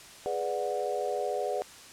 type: chord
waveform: sine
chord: G# half-diminished seventh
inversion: none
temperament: equal with one note detuned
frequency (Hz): 415.3 / 493.9 / 587.3 / 732.3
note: G#4 / B4 / D5 / F#5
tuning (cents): 0 / 0 / 0 / -18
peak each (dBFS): -34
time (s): 0.26-1.62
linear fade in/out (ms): 0
effects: white hiss -49 dBFS RMS until 1.92 s + low-pass 9000 Hz 12 dB/octave